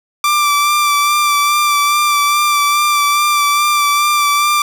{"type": "tone with vibrato", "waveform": "sawtooth", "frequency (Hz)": 1174.7, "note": "D6", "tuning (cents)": 0, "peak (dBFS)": -7, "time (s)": [0.24, 4.62], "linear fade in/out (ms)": 2, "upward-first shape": "sine", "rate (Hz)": 2.4, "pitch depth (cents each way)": 22, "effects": []}